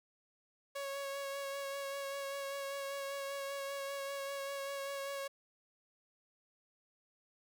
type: tone with vibrato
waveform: sawtooth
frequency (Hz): 554.4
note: C#5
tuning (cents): 0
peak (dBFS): -35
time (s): 0.75-5.28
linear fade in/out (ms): 10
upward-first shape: sine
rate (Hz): 5.1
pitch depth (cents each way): 17
effects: none